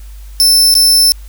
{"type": "tone with dropouts", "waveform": "sawtooth", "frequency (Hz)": 5300, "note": "E8", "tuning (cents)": 9, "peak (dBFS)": -3, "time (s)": [0.4, 1.12], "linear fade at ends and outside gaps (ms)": 0, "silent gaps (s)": [0.741, 0.752], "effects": ["added 50 Hz sine -28 dBFS peak until 1.28 s", "white hiss -45 dBFS RMS until 1.28 s"]}